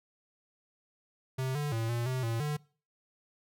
square tone with pitch steps, 130.8 / 147 / 113.4 / 118.4 / 129 / 114.7 / 148.9 Hz, C3 / D3 / A#2 / A#2 / C3 / A#2 / D3, 0 / +2 / -47 / +27 / -24 / -28 / +24 cents, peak -31 dBFS, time 1.38-2.57 s, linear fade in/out 10 ms, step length 170 ms, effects noise-tail reverb RT60 0.4 s tail -22 dB re dry

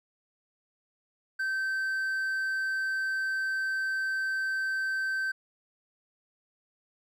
triangle tone, 1550 Hz, G6, 20 cents flat, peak -26 dBFS, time 1.39-5.32 s, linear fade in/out 10 ms, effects none

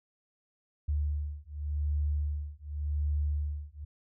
sine beating tone pair, 73.42 / 74.3 Hz, D2 / D2, 0 / +21 cents, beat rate 0.88 Hz, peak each -32 / -32 dBFS, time 0.88-3.85 s, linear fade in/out 10 ms, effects none

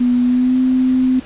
sine tone with pitch glide, 246.1 to 256.8 Hz, B3 to C4, -6 to -32 cents, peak -11 dBFS, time 0-1.2 s, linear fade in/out 10 ms, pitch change +74 cents, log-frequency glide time 0.22-0.59 s, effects pink hiss -37 dBFS RMS until 1.25 s + resampled to 8000 Hz

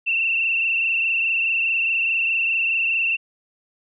sine tone with frequency modulation, 2694 Hz, E7, 37 cents sharp, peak -18 dBFS, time 0.06-3.17 s, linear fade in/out 20 ms, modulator 24.8 Hz, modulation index 2.8, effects none

